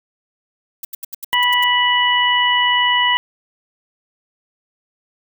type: noise bursts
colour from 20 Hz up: violet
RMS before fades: -27 dBFS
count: 9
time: 0.83-1.642 s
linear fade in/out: 5 ms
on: 20 ms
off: 79 ms
type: harmonic tone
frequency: 982 Hz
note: B5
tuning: 10 cents flat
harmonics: 1 / 2 / 3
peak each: -17 / -17 / -17 dBFS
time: 1.33-3.17 s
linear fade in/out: 0 ms
effects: none